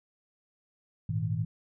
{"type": "chord", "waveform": "sine", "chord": "Ab suspended second", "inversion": "none", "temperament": "equal with one note detuned", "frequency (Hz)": [103.83, 116.54, 159.2], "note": ["Ab2", "Bb2", "Eb3"], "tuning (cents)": [0, 0, 40], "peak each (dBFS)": -32, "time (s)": [1.09, 1.45], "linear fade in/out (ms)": 5, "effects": []}